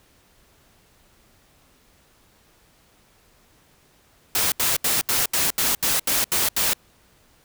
white noise bursts, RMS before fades -21 dBFS, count 10, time 4.35-6.734 s, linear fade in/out 2 ms, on 170 ms, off 76 ms, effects pink hiss -58 dBFS RMS until 7.44 s

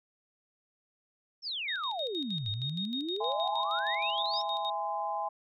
sine exponential two-way sweep, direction down then up, 5600 to 99 to 5600 Hz, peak -33 dBFS, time 1.42-4.43 s, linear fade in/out 50 ms, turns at 2.5 s
sine tone with tremolo, 3719 Hz, A#7, 5 cents flat, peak -33 dBFS, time 1.68-4.7 s, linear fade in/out 5 ms, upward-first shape square, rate 6.4 Hz, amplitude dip 75%
sine chord, E augmented, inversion none, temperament just, 659.3 / 824.1 / 1030.1 Hz, E5 / G#5 / B#5, 0 / -14 / -27 cents, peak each -38 / -33 / -36 dBFS, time 3.2-5.29 s, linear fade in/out 10 ms
effects none

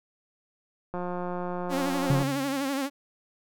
click train, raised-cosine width 1 ms, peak -20 dBFS, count 230, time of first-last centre 0.94-2.227 s, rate 178 Hz
sawtooth tone with vibrato, 274.3 Hz, C#4, 18 cents flat, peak -23 dBFS, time 1.69-2.9 s, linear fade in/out 50 ms, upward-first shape sine, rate 12 Hz, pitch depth 69 cents each way
triangle tone with exponential decay, 139.4 Hz, C#3, 10 cents sharp, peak -17 dBFS, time 2.1-2.7 s, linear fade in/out 2 ms, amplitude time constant 130 ms
effects none

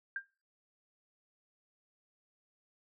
sine tone with exponential decay, 1594 Hz, G6, 28 cents sharp, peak -31 dBFS, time 0.16-0.26 s, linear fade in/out 2 ms, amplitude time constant 21 ms, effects noise-tail reverb RT60 0.3 s tail -18 dB re dry

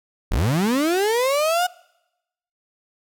35% pulse linear sweep, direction up, 32.6 to 736 Hz, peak -16 dBFS, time 0.31-1.67 s, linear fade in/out 10 ms, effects noise-tail reverb RT60 0.9 s tail -24 dB re dry

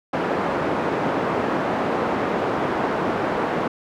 pink band-pass noise, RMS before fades -23 dBFS, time 0.13-3.68 s, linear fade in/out 5 ms, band 250 to 1200 Hz, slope 12 dB/octave, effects none

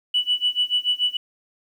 sine tone with tremolo, 2959 Hz, F#7, 1 cent flat, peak -15 dBFS, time 0.14-1.17 s, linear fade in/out 5 ms, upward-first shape sine, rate 6.9 Hz, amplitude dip 95%, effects tanh soft clip ceiling -11 dBFS + 9-bit

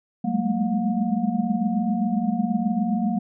sine tone cluster, 185.5 / 203.6 / 211.4 / 230.4 / 717 Hz, F#3 / G#3 / G#3 / A#3 / F5, +5 / -34 / +31 / -20 / +45 cents, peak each -28 / -27 / -27 / -24 / -31 dBFS, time 0.24-3.19 s, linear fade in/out 10 ms, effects none

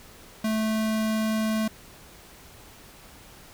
square tone, 218.6 Hz, A3, 11 cents flat, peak -24 dBFS, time 0.44-1.68 s, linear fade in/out 5 ms, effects pink hiss -49 dBFS RMS until 3.53 s

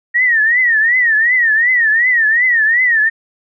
sine tone with vibrato, 1869 Hz, A#6, 4 cents sharp, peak -9 dBFS, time 0.14-3.1 s, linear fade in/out 20 ms, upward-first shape triangle, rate 2.7 Hz, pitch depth 170 cents each way, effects none

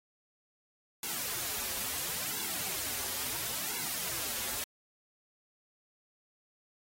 white noise with flanger, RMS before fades -36 dBFS, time 1.03-4.64 s, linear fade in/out 2 ms, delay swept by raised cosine 1.6 to 6.6 ms, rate 0.73 Hz, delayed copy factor -0.9, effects AAC 48 kbps

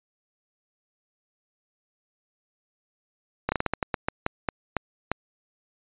slowing click train, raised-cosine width 0.5 ms, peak -9 dBFS, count 13, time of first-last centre 3.49-5.116 s, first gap 30 ms, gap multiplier 1.25, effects resampled to 8000 Hz

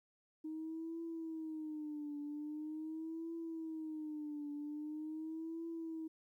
sine tone with vibrato, 311.1 Hz, D#4, in tune, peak -40 dBFS, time 0.44-6.08 s, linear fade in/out 10 ms, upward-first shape triangle, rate 0.43 Hz, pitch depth 120 cents each way, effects tanh soft clip ceiling -36 dBFS + 13-bit

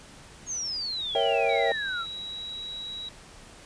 sine exponential sweep, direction down, 6680 to 1300 Hz, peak -29 dBFS, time 0.46-2.06 s, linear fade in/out 50 ms
triangle chord, A# diminished seventh, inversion none, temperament equal, 466.2 / 554.4 / 659.3 / 784 Hz, A#4 / C#5 / E5 / G5, 0 / 0 / 0 / 0 cents, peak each -26 dBFS, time 1.15-1.72 s, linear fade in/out 2 ms
sine tone, 3875 Hz, B7, 34 cents flat, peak -34 dBFS, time 1.49-3.09 s, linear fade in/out 5 ms
effects pink hiss -49 dBFS RMS until 3.65 s + resampled to 22050 Hz

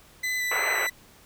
40% pulse tone with vibrato, 2000 Hz, B6, 21 cents sharp, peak -25 dBFS, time 0.23-0.9 s, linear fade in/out 10 ms, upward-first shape square, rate 2.9 Hz, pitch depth 11 cents each way
white band-pass noise, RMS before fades -29 dBFS, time 0.51-0.87 s, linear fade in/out 5 ms, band 390 to 2400 Hz, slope 48 dB/octave
effects pink hiss -54 dBFS RMS until 1.25 s

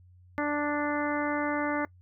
harmonic tone, 293.7 Hz, D4, in tune, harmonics 1 / 2 / 3 / 4 / 5 / 6 / 7, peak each -30 / -33 / -35 / -36 / -37 / -38 / -38 dBFS, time 0.38-1.85 s, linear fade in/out 0 ms, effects noise-tail reverb RT60 0.1 s tail -23 dB re dry + added 90 Hz sine -53 dBFS peak until 2.01 s

